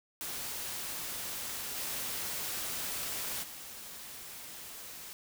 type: noise with level steps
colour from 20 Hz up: white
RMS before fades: -39 / -37 / -46 dBFS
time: 0.21-5.13 s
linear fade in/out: 0 ms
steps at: 1.76 / 3.42 s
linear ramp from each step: 20 ms
effects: none